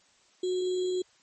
sine tone with sample-and-hold, 366.2 Hz, F#4, 18 cents flat, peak -26 dBFS, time 0.43-1.02 s, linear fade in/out 5 ms, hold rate 3675 Hz, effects white hiss -63 dBFS RMS until 1.22 s + MP3 32 kbps

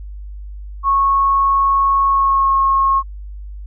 sine tone with pitch glide, 1100 to 1086.1 Hz, C#6 to C#6, -14 to -36 cents, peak -11 dBFS, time 0.83-3.03 s, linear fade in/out 50 ms, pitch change -22 cents, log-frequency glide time 2.07-2.55 s, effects added 50 Hz sine -28 dBFS peak until 3.66 s

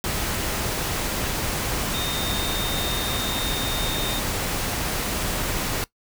sine tone in noise, 3672 Hz, A#7, 27 cents flat, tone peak -29 dBFS, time 1.94-4.19 s, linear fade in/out 0 ms, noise pink, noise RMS -26 dBFS, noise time 0.04-5.84 s, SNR -6 dB, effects noise-tail reverb RT60 0.1 s tail -19 dB re dry

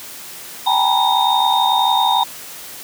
sine tone cluster, 779 / 846 / 928 / 979 / 3689 Hz, G5 / G#5 / A#5 / B5 / A#7, -11 / +32 / -8 / -15 / -19 cents, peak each -19 dBFS, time 0.66-2.24 s, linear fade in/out 10 ms, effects white hiss -34 dBFS RMS until 2.83 s + high-pass 100 Hz 12 dB/octave

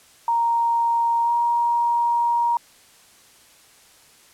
sine tone with pitch glide, 932.3 to 943.7 Hz, A#5 to A#5, 0 to +21 cents, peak -17 dBFS, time 0.28-2.57 s, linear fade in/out 2 ms, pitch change +21 cents, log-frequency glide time 1.23-1.31 s, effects white hiss -52 dBFS RMS until 4.33 s + low-pass 11000 Hz 12 dB/octave

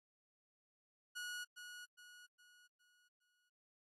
sawtooth tone with echo, 1457 Hz, F#6, 27 cents flat, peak -40 dBFS, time 1.15-1.45 s, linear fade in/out 20 ms, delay 410 ms, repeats 5, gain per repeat -7 dB, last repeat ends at 3.5 s, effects AAC 32 kbps

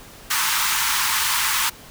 pink high-pass noise, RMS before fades -21 dBFS, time 0.3-1.7 s, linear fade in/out 10 ms, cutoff 870 Hz, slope 96 dB/octave, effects pink hiss -43 dBFS RMS until 1.9 s

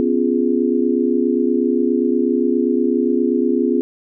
sine chord, C# dominant seventh, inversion third, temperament just, 249.5 / 277.2 / 346.5 / 415.8 Hz, B3 / C#4 / E#4 / G#4, +18 / 0 / -14 / +2 cents, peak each -18 / -21 / -19 / -21 dBFS, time 0-3.81 s, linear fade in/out 0 ms, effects none

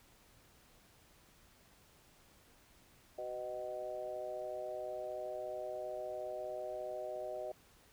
harmonic tone with a mistuned harmonic, 125.3 Hz, B2, 25 cents sharp, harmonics 3 / 4 / 5 / 6, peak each -48 / -47 / -41 / -49 dBFS, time 3.18-7.52 s, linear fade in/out 5 ms, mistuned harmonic 5, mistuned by -23 cents, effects pink hiss -65 dBFS RMS until 7.92 s

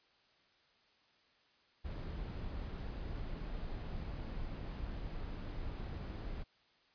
brown noise, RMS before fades -42 dBFS, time 1.84-6.44 s, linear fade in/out 20 ms, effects white hiss -70 dBFS RMS until 6.94 s + resampled to 11025 Hz

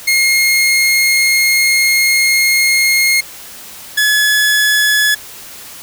sawtooth tone pair in turn, 2146 / 1703.3 Hz, C7 / G#6, +43 / +43 cents, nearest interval major third, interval 400 cents, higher first, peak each -6 / -6 dBFS, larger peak neither, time 0.07-3.21 / 3.97-5.15 s, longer first, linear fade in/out 10 ms, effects white hiss -33 dBFS RMS until 5.82 s

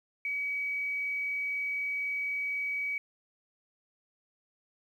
sine tone with quantisation, 2271 Hz, C#7, 41 cents sharp, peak -30 dBFS, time 0.25-2.98 s, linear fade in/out 2 ms, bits 10, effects none

